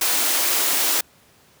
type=high-pass noise; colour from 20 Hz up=white; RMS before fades=-20 dBFS; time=0.01-1.01 s; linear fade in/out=5 ms; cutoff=250 Hz; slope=96 dB/octave; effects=pink hiss -54 dBFS RMS until 1.6 s + high-pass 100 Hz 12 dB/octave